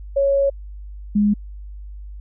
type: tone pair in turn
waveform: sine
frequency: 554.4 / 207 Hz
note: C#5 / G#3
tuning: 0 / -5 cents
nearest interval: octave + perfect fourth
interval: 1705 cents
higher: first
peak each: -14 / -13 dBFS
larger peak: second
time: 0.16-0.5 / 1.15-1.34 s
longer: first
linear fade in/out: 10 ms
effects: added 50 Hz sine -32 dBFS peak until 2.2 s